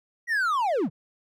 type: linear sweep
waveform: triangle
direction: down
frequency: 1943 to 116.54 Hz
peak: -20 dBFS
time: 0.27-0.9 s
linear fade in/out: 50 ms
effects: none